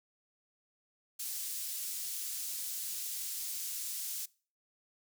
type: high-pass noise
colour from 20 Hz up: pink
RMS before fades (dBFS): -39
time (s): 1.19-4.26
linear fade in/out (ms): 10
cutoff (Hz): 6600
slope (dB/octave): 12
effects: noise-tail reverb RT60 0.4 s tail -23 dB re dry